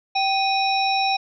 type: harmonic tone with a mistuned harmonic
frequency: 778 Hz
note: G5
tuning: 13 cents flat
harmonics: 1 / 3 / 5 / 7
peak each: -20 / -25 / -27 / -28 dBFS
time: 0.15-1.17 s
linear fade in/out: 10 ms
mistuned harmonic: 3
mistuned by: +110 cents
effects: none